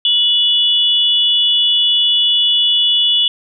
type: tone pair together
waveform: sine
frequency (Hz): 2941 / 3438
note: F#7 / A7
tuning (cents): -11 / -41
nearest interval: minor third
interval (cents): 270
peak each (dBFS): -13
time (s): 0.05-3.28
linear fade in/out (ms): 2
effects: none